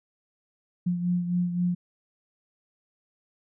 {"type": "beating tone pair", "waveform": "sine", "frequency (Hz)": [176.4, 180.2], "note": ["F3", "F#3"], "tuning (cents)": [18, -45], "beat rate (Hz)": 3.8, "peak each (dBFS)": [-24, -32], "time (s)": [0.86, 1.75], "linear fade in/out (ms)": 10, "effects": []}